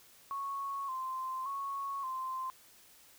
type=tone with vibrato; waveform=sine; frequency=1073 Hz; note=C6; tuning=43 cents sharp; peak=-35 dBFS; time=0.31-2.5 s; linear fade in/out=0 ms; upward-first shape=square; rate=0.87 Hz; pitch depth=51 cents each way; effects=white hiss -60 dBFS RMS until 3.18 s